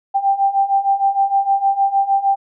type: beating tone pair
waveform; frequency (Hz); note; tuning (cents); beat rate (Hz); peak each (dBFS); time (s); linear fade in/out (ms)
sine; 784 / 790.5; G5 / G5; 0 / +14; 6.5; -18 / -15; 0.14-2.36; 20
effects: none